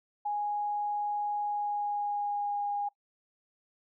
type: tone with pitch glide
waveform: sine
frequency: 828 to 816.6 Hz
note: G#5 to G#5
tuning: -5 to -29 cents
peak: -29 dBFS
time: 0.25-2.89 s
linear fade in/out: 10 ms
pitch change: -24 cents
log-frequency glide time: 1.43-2.72 s
effects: noise-tail reverb RT60 0.1 s tail -20 dB re dry